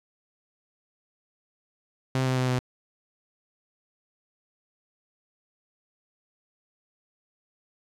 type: tone with pitch steps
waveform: sawtooth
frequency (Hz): 130.81 / 129.31 / 127.82 / 126.35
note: C3 / C3 / C3 / B2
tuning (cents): 0 / -20 / -40 / +40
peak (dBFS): -19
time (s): 2.15-2.59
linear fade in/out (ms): 2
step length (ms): 110
effects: low-pass 8000 Hz 12 dB/octave + 10-bit